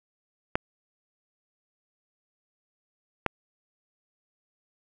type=clicks; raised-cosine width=0.5 ms; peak=-8 dBFS; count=2; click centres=0.555 / 3.263 s; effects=none